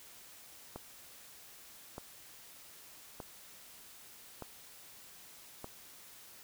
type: click train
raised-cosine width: 1 ms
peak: -28 dBFS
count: 5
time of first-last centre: 0.76-5.644 s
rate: 0.819 Hz
effects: white hiss -55 dBFS RMS until 6.43 s